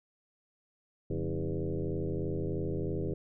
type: tone with frequency modulation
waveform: sine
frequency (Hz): 149.9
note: D3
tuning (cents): +36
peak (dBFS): -30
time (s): 1.1-3.14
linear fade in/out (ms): 5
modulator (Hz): 83.1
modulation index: 4
effects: none